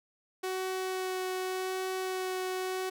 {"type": "tone with vibrato", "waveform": "sawtooth", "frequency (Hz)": 373.3, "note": "F#4", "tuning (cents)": 15, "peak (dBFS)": -28, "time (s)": [0.43, 2.9], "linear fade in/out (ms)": 10, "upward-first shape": "sine", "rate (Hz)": 0.87, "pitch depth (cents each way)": 9, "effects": []}